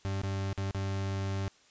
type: tone with dropouts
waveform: 40% pulse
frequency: 97.5 Hz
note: G2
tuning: 9 cents flat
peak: -30 dBFS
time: 0.05-1.48 s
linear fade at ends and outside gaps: 0 ms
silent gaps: 0.216-0.235 / 0.53-0.577 / 0.71-0.747 s
effects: white hiss -62 dBFS RMS until 1.7 s + resampled to 16000 Hz